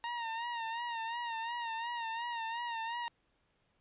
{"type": "tone with vibrato", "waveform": "sawtooth", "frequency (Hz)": 928, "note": "A#5", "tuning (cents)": -8, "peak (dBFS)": -32, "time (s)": [0.04, 3.08], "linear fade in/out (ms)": 0, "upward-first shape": "sine", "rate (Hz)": 2.8, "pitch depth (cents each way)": 60, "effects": ["pink hiss -75 dBFS RMS until 3.8 s", "resampled to 8000 Hz"]}